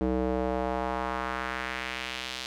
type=tone with band-pass filter sweep; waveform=square; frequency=63.5 Hz; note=B1; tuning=49 cents sharp; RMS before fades=-31 dBFS; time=0.01-2.46 s; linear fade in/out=0 ms; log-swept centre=360 to 4000 Hz; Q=1.5; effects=none